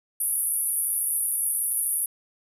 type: band-pass noise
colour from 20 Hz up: pink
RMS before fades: -26 dBFS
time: 0.2-2.06 s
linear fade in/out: 5 ms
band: 9700 to 12000 Hz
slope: 96 dB/octave
effects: none